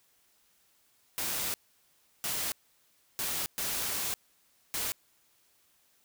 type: noise bursts at uneven times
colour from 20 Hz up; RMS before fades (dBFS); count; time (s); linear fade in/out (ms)
white; -33; 5; 1.18-1.54 / 2.24-2.52 / 3.19-3.46 / 3.58-4.14 / 4.74-4.92; 0
effects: white hiss -68 dBFS RMS until 6.04 s